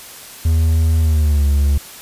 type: tone with pitch glide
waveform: triangle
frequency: 80.5 to 70.89 Hz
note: E2 to C#2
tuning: -41 to +39 cents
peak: -9 dBFS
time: 0.45-1.78 s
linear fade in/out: 5 ms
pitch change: -220 cents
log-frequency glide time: 1-1.46 s
effects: white hiss -36 dBFS RMS until 2.01 s + resampled to 32000 Hz